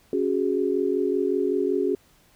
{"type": "chord", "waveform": "sine", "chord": "C# suspended fourth", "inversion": "none", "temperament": "equal", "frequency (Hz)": [277.2, 370, 415.3], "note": ["C#4", "F#4", "G#4"], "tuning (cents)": [0, 0, 0], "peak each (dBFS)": [-27, -24, -25], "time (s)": [0.13, 1.95], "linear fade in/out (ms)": 2, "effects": ["pink hiss -59 dBFS RMS until 2.35 s"]}